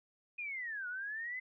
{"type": "linear two-way sweep", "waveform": "sine", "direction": "down then up", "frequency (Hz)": [2489, 1428, 2057], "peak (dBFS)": -38, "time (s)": [0.38, 1.4], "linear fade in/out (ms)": 10, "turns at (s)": 0.88, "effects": []}